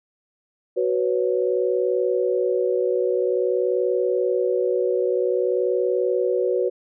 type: chord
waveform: sine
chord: F# suspended fourth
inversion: none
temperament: equal with one note detuned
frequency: 371.7 / 493.9 / 554.4 Hz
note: F#4 / B4 / C#5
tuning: +8 / 0 / 0 cents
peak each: -22 / -22 / -26 dBFS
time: 0.76-6.7 s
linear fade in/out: 20 ms
effects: none